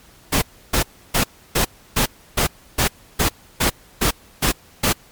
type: noise bursts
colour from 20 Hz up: pink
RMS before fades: -17 dBFS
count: 12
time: 0.32-4.93 s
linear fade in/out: 10 ms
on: 100 ms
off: 310 ms
effects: pink hiss -49 dBFS RMS until 5.11 s + MP3 96 kbps